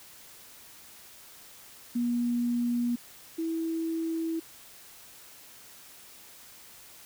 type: tone pair in turn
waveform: sine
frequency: 240 / 326.9 Hz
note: B3 / E4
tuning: -49 / -14 cents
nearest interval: perfect fourth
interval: 535 cents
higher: second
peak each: -25 / -28 dBFS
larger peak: first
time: 1.95-2.96 / 3.38-4.4 s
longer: second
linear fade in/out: 10 ms
effects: white hiss -51 dBFS RMS until 7.05 s